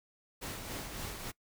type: noise with tremolo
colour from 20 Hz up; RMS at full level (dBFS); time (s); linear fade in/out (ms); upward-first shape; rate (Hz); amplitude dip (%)
pink; -40; 0.41-1.32; 20; sine; 3.6; 40
effects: noise-tail reverb RT60 0.1 s tail -22 dB re dry